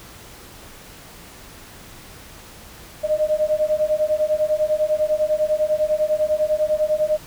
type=beating tone pair; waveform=sine; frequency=608 / 618 Hz; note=D#5 / D#5; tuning=-40 / -12 cents; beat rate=10 Hz; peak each=-20 dBFS; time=3.03-7.18 s; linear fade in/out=20 ms; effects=pink hiss -42 dBFS RMS until 7.26 s